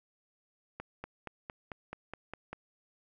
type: accelerating click train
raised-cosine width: 0.5 ms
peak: -25 dBFS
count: 9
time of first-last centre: 0.8-2.53 s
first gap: 240 ms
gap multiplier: 0.97
effects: none